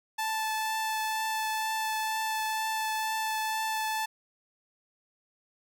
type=tone with vibrato; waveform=sawtooth; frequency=876 Hz; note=A5; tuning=8 cents flat; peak=-25 dBFS; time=0.18-4.06 s; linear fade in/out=10 ms; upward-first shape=triangle; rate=2.1 Hz; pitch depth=11 cents each way; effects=none